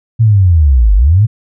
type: linear two-way sweep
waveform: sine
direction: down then up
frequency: 116.54 to 46.25 to 116.54 Hz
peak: -4 dBFS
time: 0.19-1.27 s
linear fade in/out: 20 ms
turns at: 0.95 s
effects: none